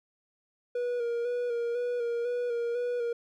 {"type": "tone with vibrato", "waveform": "triangle", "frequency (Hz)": 479, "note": "A#4", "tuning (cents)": 47, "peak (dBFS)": -26, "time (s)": [0.75, 3.13], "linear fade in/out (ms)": 5, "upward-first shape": "square", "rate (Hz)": 2, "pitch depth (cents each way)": 29, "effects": []}